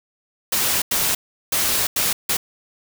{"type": "noise bursts at uneven times", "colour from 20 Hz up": "white", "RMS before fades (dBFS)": -20, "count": 5, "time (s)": [[0.52, 0.82], [0.91, 1.15], [1.52, 1.87], [1.96, 2.13], [2.29, 2.37]], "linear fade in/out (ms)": 5, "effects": []}